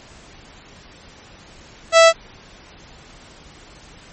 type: tone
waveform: sawtooth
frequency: 659.3 Hz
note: E5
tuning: in tune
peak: -3 dBFS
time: 1.92-2.13 s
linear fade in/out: 50 ms
effects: pink hiss -44 dBFS RMS until 4.12 s + MP3 32 kbps